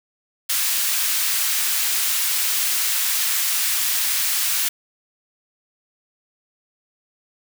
white high-pass noise, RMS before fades -21 dBFS, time 0.49-4.69 s, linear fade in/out 10 ms, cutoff 1500 Hz, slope 12 dB/octave, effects none

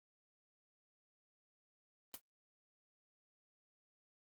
white noise with exponential decay, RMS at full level -42 dBFS, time 2.14-2.21 s, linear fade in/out 1 ms, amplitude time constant 15 ms, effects Opus 24 kbps

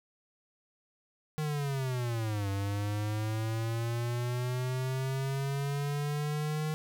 square linear two-way sweep, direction down then up, 155.2 to 98 to 155.2 Hz, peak -31 dBFS, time 1.38-6.74 s, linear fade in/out 0 ms, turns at 2.49 s, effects none

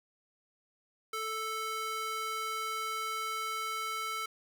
square tone with high-pass filter sweep, 440 Hz, A4, in tune, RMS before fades -36 dBFS, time 1.13-4.26 s, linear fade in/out 5 ms, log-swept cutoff 930 to 1400 Hz, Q 1.7, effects none

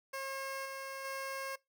15% pulse tone with level steps, 539 Hz, C#5, 49 cents flat, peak -32 / -35 / -32 dBFS, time 0.13-1.56 s, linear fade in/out 10 ms, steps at 0.65 / 1.04 s, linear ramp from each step 10 ms, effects noise-tail reverb RT60 0.2 s tail -22 dB re dry

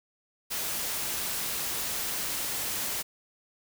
white noise, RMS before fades -32 dBFS, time 0.5-3.03 s, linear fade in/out 20 ms, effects none

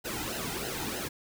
pink noise with flanger, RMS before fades -35 dBFS, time 0.04-1.09 s, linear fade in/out 20 ms, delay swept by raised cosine 0.86 to 1.81 ms, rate 3.2 Hz, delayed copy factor -0.75, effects none

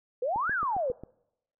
sine exponential two-way sweep, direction up then down, 466.2 to 1721 to 466.2 Hz, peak -26 dBFS, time 0.22-0.92 s, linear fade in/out 5 ms, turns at 0.52 s
click train, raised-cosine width 2 ms, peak -27 dBFS, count 6, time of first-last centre 0.36-1.036 s, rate 7.4 Hz
effects noise-tail reverb RT60 0.8 s tail -24 dB re dry

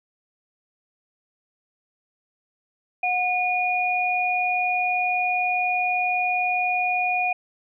sine tone pair together, 727 / 2445 Hz, F#5 / D#7, -31 / -31 cents, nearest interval octave + major sixth, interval 2100 cents, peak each -23 dBFS, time 3.03-7.33 s, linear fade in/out 5 ms, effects none

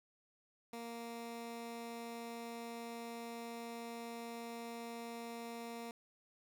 15% pulse tone, 233.1 Hz, A#3, in tune, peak -38 dBFS, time 0.73-5.91 s, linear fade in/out 2 ms, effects none

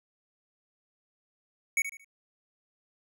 square tone with echo, 2232 Hz, C#7, 11 cents sharp, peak -24 dBFS, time 1.77-1.82 s, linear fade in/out 2 ms, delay 75 ms, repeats 3, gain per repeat -10 dB, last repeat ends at 2.045 s, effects none

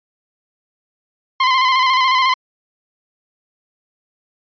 sawtooth tone with vibrato, 1037 Hz, C6, 16 cents flat, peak -8 dBFS, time 1.4-2.34 s, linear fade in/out 5 ms, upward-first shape square, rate 14 Hz, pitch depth 37 cents each way, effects resampled to 11025 Hz

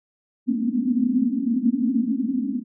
pink band-pass noise, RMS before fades -22 dBFS, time 0.46-2.64 s, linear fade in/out 50 ms, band 220 to 270 Hz, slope 96 dB/octave, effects none

